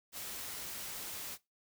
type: noise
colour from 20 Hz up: white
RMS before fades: -43 dBFS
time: 0.12-1.38 s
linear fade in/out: 50 ms
effects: noise-tail reverb RT60 0.2 s tail -19 dB re dry